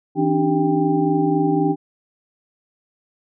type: tone cluster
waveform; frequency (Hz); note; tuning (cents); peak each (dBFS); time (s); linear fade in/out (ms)
sine; 162.4 / 276.2 / 300 / 390.3 / 792; E3 / C#4 / D4 / G4 / G5; -26 / -6 / +37 / -8 / +18; -23 / -23 / -19 / -22 / -24; 0.15-1.76; 50
effects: none